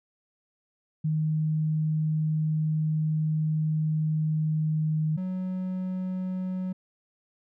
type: tone pair in turn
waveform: sine / triangle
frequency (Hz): 155.56 / 185.09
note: D#3 / F#3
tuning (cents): 0 / +1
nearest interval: minor third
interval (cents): 301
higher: second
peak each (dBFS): -23 / -26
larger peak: first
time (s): 1.04-5.17 / 5.17-6.73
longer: first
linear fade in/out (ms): 10
effects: none